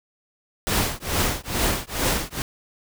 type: noise with tremolo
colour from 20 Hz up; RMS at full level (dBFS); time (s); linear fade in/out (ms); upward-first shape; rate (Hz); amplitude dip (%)
pink; -20; 0.67-2.42; 0; triangle; 2.3; 100
effects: none